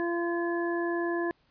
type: harmonic tone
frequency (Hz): 342.4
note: F4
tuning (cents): -34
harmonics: 1 / 2 / 3 / 5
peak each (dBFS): -28 / -36 / -38 / -36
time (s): 0-1.31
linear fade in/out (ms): 0
effects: pink hiss -68 dBFS RMS until 1.5 s + resampled to 11025 Hz